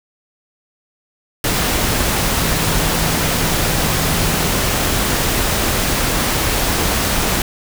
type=tone in noise; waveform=sine; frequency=160.9 Hz; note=E3; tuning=42 cents flat; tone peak=-25 dBFS; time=2.41-4.47 s; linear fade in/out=2 ms; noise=pink; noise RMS=-17 dBFS; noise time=1.44-7.42 s; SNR=-11 dB; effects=none